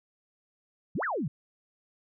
sine exponential two-way sweep, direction up then down, 123.47 to 1975.5 to 123.47 Hz, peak -28 dBFS, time 0.95-1.28 s, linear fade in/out 5 ms, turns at 1.04 s, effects none

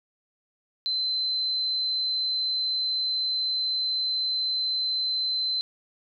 sine tone, 4068 Hz, C8, 50 cents flat, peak -24 dBFS, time 0.86-5.61 s, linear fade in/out 0 ms, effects none

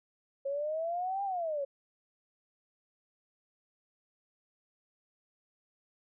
sine exponential two-way sweep, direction up then down, 543 to 807 to 543 Hz, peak -31 dBFS, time 0.45-1.65 s, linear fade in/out 10 ms, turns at 1.24 s, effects none

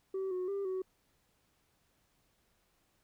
sine tone with pitch steps, 383 / 366 / 396.8 / 375.1 Hz, G4 / F#4 / G4 / F#4, -40 / -19 / +21 / +24 cents, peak -31 dBFS, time 0.14-0.82 s, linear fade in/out 5 ms, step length 170 ms, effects tanh soft clip ceiling -32 dBFS + pink hiss -74 dBFS RMS until 3.03 s

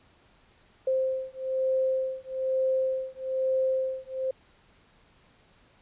sine beating tone pair, 523.3 / 524.4 Hz, C5 / C5, 0 / +4 cents, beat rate 1.1 Hz, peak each -28 dBFS, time 0.87-4.31 s, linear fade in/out 5 ms, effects pink hiss -61 dBFS RMS until 5.81 s + resampled to 8000 Hz

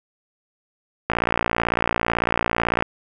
click train, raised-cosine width 0.5 ms, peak -4 dBFS, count 101, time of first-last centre 1.1-2.824 s, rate 58 Hz, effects none

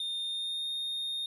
triangle tone with pitch glide, 3643 to 3681 Hz, A#7 to A#7, -41 to -23 cents, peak -31 dBFS, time 0-1.26 s, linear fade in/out 2 ms, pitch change +18 cents, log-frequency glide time 0.24-0.69 s, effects none

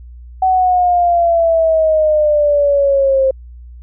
sine exponential sweep, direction down, 756 to 528 Hz, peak -9 dBFS, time 0.42-3.31 s, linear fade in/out 5 ms, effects added 60 Hz sine -32 dBFS peak until 3.82 s

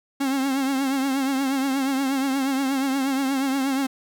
45% pulse tone with vibrato, 270 Hz, C#4, 45 cents flat, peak -21 dBFS, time 0.2-3.87 s, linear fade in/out 10 ms, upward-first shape triangle, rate 8.4 Hz, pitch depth 73 cents each way, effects none

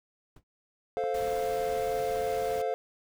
brown noise with exponential decay, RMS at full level -44 dBFS, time 0.36-0.44 s, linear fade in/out 5 ms, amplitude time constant 16 ms
triangle chord, F major, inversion first, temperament equal, 440 / 523.3 / 698.5 Hz, A4 / C5 / F5, 0 / 0 / 0 cents, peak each -30 dBFS, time 0.97-2.74 s, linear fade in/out 0 ms
clicks, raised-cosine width 1 ms, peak -37 / -29 / -36 dBFS, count 3, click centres 0.983 / 1.038 / 1.367 s
pink noise, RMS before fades -44 dBFS, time 1.14-2.62 s, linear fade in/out 5 ms
effects none

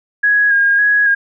sine tone with vibrato, 1645 Hz, G#6, 17 cents flat, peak -9 dBFS, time 0.23-1.15 s, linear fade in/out 10 ms, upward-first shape square, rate 1.8 Hz, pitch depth 23 cents each way, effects none

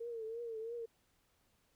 sine tone with vibrato, 456.5 Hz, A#4, 36 cents flat, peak -40 dBFS, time 0-0.86 s, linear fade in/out 10 ms, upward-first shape triangle, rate 3 Hz, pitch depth 84 cents each way, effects pink hiss -75 dBFS RMS until 1.75 s

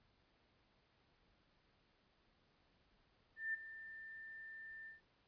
sine tone with ADSR envelope, 1788 Hz, A6, 27 cents sharp, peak -36 dBFS, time 3.36-5.01 s, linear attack 180 ms, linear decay 13 ms, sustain -14 dB, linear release 140 ms, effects pink hiss -75 dBFS RMS until 5.27 s + resampled to 11025 Hz

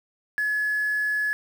sine tone with quantisation, 1701 Hz, G#6, 41 cents sharp, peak -22 dBFS, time 0.38-1.33 s, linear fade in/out 0 ms, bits 7, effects none

